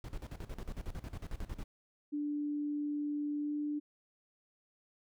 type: noise with tremolo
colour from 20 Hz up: brown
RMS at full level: -40 dBFS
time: 0.04-1.64 s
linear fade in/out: 2 ms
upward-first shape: square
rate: 11 Hz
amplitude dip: 80%
type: tone with pitch glide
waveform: sine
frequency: 293.7 to 295.7 Hz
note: D4 to D4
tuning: 0 to +12 cents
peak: -33 dBFS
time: 2.12-3.8 s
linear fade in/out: 20 ms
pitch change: +12 cents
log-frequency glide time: 3.38-3.53 s
effects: none